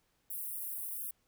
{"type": "high-pass noise", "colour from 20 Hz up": "white", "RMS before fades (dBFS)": -40, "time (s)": [0.3, 1.11], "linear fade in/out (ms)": 5, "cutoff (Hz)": 9600, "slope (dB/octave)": 48, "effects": ["pink hiss -75 dBFS RMS until 1.27 s"]}